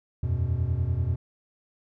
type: chord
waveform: triangle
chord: E suspended second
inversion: none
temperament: just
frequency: 82.41 / 92.71 / 123.61 Hz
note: E2 / F#2 / B2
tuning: 0 / +4 / +2 cents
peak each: -26 dBFS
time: 0.23-1.16 s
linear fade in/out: 5 ms
effects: none